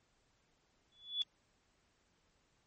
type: tone with exponential growth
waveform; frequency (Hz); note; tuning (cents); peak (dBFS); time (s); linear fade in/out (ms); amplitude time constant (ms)
sine; 3429; A7; -45; -30; 0.92-1.22; 0; 64
effects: pink hiss -75 dBFS RMS until 2.66 s + MP3 32 kbps